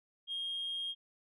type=tone; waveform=sine; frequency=3238 Hz; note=G#7; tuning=45 cents flat; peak=-34 dBFS; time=0.27-0.95 s; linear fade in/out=50 ms; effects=tanh soft clip ceiling -32 dBFS